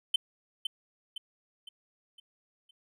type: tone with echo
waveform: triangle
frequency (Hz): 3074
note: G7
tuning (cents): -35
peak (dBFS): -20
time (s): 0.14-0.16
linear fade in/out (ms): 5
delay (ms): 510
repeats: 5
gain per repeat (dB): -7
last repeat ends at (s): 2.71
effects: none